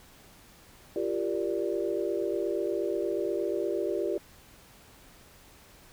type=chord; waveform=sine; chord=G minor seventh; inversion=third; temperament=equal with one note detuned; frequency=343.6 / 392 / 466.2 / 587.3 Hz; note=F4 / G4 / Bb4 / D5; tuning=-28 / 0 / 0 / 0 cents; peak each=-32 / -31 / -35 / -34 dBFS; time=0.96-4.18 s; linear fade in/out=2 ms; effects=pink hiss -55 dBFS RMS until 5.92 s